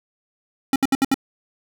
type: tone bursts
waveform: square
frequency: 270 Hz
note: C#4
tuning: 45 cents flat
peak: -15 dBFS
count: 5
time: 0.73-1.143 s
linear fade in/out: 2 ms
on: 29 ms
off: 67 ms
effects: none